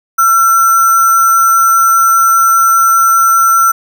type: tone with sample-and-hold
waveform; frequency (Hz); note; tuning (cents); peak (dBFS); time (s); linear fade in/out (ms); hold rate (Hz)
sine; 1355; E6; +47; -5; 0.18-3.72; 10; 7350
effects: none